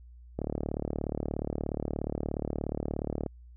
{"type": "click train", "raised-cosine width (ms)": 2, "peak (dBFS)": -18, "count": 107, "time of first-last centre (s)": [0.39, 3.263], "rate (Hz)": 36.9, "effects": ["added 60 Hz sine -48 dBFS peak until 3.56 s"]}